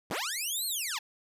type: linear two-way sweep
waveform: 10% pulse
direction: up then down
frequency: 49.64 to 4343 to 786 Hz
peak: -23 dBFS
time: 0.1-0.99 s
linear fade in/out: 10 ms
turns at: 0.66 s
effects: resampled to 32000 Hz